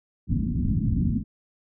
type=low-pass noise; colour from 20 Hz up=white; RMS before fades=-24 dBFS; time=0.27-1.24 s; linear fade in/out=50 ms; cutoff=250 Hz; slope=48 dB/octave; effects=none